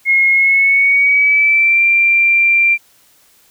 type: tone with pitch glide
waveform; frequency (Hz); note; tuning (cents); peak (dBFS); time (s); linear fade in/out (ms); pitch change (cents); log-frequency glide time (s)
sine; 2158 to 2367; C#7 to D7; -47 to +13; -8; 0.05-2.78; 50; +160; 0.32-1.84
effects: white hiss -51 dBFS RMS until 3.5 s